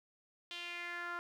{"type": "tone with band-pass filter sweep", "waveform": "sawtooth", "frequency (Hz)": 348, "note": "F4", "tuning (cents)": -6, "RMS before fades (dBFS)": -43, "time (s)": [0.51, 1.19], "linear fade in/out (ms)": 0, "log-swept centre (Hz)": [3300, 1300], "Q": 3.6, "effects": ["12-bit"]}